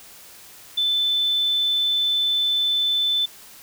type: tone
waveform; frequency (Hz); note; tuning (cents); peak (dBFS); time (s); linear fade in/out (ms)
sine; 3520; A7; 0; -18; 0.77-3.26; 10
effects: white hiss -45 dBFS RMS until 3.62 s